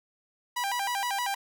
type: tone with vibrato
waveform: sawtooth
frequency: 880 Hz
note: A5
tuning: in tune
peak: -24 dBFS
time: 0.56-1.35 s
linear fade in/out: 10 ms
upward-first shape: square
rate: 6.4 Hz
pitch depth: 180 cents each way
effects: none